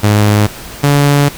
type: tone pair in turn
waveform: sawtooth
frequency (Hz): 104.6 / 143.18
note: G#2 / D3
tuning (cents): +13 / -44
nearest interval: perfect fourth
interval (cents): 543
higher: second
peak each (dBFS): -3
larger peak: neither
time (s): 0.03-0.47 / 0.83-1.29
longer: second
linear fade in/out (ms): 10
effects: pink hiss -29 dBFS RMS until 1.37 s